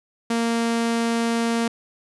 sawtooth tone, 231.5 Hz, A#3, 12 cents flat, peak -16 dBFS, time 0.3-1.68 s, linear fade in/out 5 ms, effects resampled to 24000 Hz

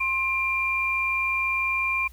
sine tone pair together, 1058 / 2382 Hz, C6 / D7, +19 / +24 cents, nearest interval octave + major second, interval 1405 cents, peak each -29 / -23 dBFS, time 0-2.08 s, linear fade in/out 10 ms, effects added 60 Hz sine -44 dBFS peak until 2.12 s + white hiss -57 dBFS RMS until 2.12 s

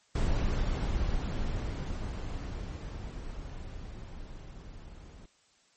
brown noise with level ramp, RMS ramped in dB -27 to -48 dBFS, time 0.15-5.26 s, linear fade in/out 5 ms, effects white hiss -66 dBFS RMS until 5.76 s + MP3 32 kbps

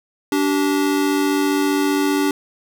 square tone pair together, 289.9 / 385 Hz, D4 / G4, -22 / -31 cents, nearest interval perfect fourth, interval 491 cents, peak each -18 / -22 dBFS, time 0.32-2.31 s, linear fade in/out 2 ms, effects none

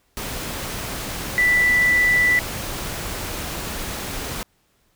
sine tone in noise, 1975.5 Hz, B6, in tune, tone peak -14 dBFS, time 1.38-2.39 s, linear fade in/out 0 ms, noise pink, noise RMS -29 dBFS, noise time 0.17-4.43 s, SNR +12 dB, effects pink hiss -64 dBFS RMS until 4.95 s

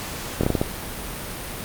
slowing click train, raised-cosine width 2 ms, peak -6 dBFS, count 6, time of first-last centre 0.41-0.615 s, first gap 24 ms, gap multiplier 1.27, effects pink hiss -32 dBFS RMS until 1.64 s + Opus 48 kbps

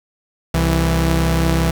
sawtooth tone pair together, 65.4 / 164.81 Hz, C2 / E3, 0 / 0 cents, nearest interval octave + major third, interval 1600 cents, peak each -13 dBFS, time 0.54-1.71 s, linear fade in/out 5 ms, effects 7-bit

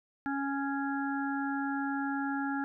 harmonic tone, 277.2 Hz, C#4, in tune, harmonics 1 / 3 / 5 / 6, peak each -32 / -37 / -39 / -40 dBFS, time 0.26-2.64 s, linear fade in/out 0 ms, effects none

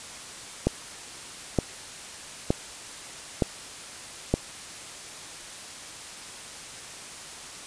click train, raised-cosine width 2 ms, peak -7 dBFS, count 5, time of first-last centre 0.67-4.34 s, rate 1.09 Hz, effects white hiss -41 dBFS RMS until 7.66 s + resampled to 22050 Hz

